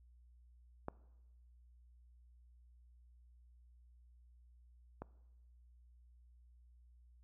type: clicks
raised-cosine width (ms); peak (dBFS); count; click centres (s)
1; -26 / -30; 2; 0.884 / 5.02
effects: noise-tail reverb RT60 1.0 s tail -21 dB re dry + added 60 Hz sine -61 dBFS peak until 7.23 s